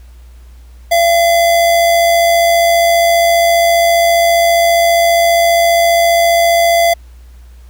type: tone with amplitude modulation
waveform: square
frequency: 680 Hz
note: F5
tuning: 46 cents flat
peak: -7 dBFS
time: 0.91-6.94 s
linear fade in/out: 10 ms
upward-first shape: sine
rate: 94.9 Hz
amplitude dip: 30%
effects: added 60 Hz sine -34 dBFS peak until 7.69 s + pink hiss -51 dBFS RMS until 7.69 s